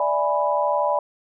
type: chord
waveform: sine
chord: E dominant seventh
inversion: third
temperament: equal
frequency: 587.3 / 659.3 / 830.6 / 987.8 Hz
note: D5 / E5 / G#5 / B5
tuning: 0 / 0 / 0 / 0 cents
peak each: -22 / -28 / -25 / -23 dBFS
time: 0-0.99 s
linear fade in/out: 2 ms
effects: none